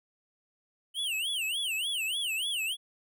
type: tone with vibrato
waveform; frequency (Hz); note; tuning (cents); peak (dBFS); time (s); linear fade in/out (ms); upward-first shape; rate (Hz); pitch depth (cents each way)
square; 2960; F#7; 0; -30; 0.94-2.77; 50; sine; 3.4; 250
effects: none